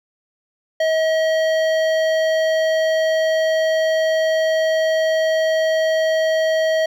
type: tone with hard clipping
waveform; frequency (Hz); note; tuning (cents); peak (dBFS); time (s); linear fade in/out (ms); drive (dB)
triangle; 638; D#5; +43; -17; 0.8-6.86; 5; 17
effects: none